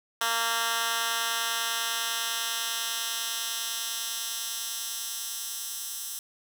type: tone with high-pass filter sweep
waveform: 10% pulse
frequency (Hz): 230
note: A#3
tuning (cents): -23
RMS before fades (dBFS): -31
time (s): 0.21-6.19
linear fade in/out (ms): 2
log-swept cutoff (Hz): 1300 to 7300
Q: 0.74
effects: none